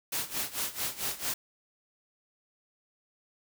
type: noise with tremolo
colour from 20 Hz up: white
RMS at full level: -31 dBFS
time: 0.12-1.34 s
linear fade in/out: 5 ms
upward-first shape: sine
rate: 4.5 Hz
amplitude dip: 85%
effects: none